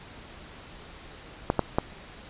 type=clicks; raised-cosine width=1 ms; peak=-7 dBFS; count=3; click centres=1.501 / 1.593 / 1.785 s; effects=pink hiss -46 dBFS RMS until 2.29 s + resampled to 8000 Hz